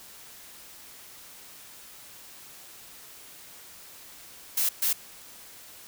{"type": "noise bursts at uneven times", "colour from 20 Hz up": "blue", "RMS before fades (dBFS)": -25, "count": 2, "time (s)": [[4.57, 4.69], [4.82, 4.93]], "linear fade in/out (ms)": 5, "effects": ["white hiss -48 dBFS RMS until 5.87 s"]}